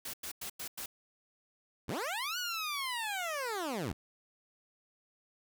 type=noise bursts; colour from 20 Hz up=white; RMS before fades=-41 dBFS; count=5; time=0.05-0.86 s; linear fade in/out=5 ms; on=86 ms; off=95 ms
type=linear two-way sweep; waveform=15% pulse; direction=up then down; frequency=60.4 to 1490 to 60.4 Hz; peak=-28 dBFS; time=1.88-3.93 s; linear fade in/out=10 ms; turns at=2.38 s
effects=none